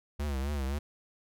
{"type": "tone with vibrato", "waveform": "square", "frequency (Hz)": 69.9, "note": "C#2", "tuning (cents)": 15, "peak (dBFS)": -31, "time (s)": [0.19, 0.79], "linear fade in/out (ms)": 10, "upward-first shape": "triangle", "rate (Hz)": 3.8, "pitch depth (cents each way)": 130, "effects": []}